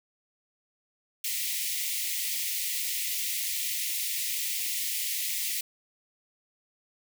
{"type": "high-pass noise", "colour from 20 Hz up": "white", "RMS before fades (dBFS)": -31, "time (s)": [1.24, 5.61], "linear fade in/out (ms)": 5, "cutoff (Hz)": 1900, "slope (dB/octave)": 96, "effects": []}